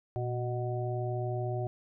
harmonic tone with a mistuned harmonic, 123.47 Hz, B2, in tune, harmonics 1 / 3 / 5 / 6, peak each -32 / -37 / -39 / -40 dBFS, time 0.16-1.67 s, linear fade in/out 0 ms, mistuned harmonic 1, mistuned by -64 cents, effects none

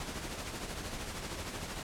pink noise with tremolo, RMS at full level -38 dBFS, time 0-1.83 s, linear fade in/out 2 ms, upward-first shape triangle, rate 13 Hz, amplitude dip 50%, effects low-pass 10000 Hz 12 dB/octave

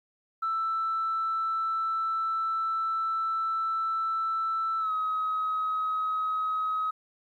sine tone with pitch glide, 1325 to 1270.3 Hz, E6 to D#6, +9 to +36 cents, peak -25 dBFS, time 0.42-6.91 s, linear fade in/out 10 ms, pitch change -73 cents, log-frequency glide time 4.79-4.92 s, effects tanh soft clip ceiling -22 dBFS + 11-bit

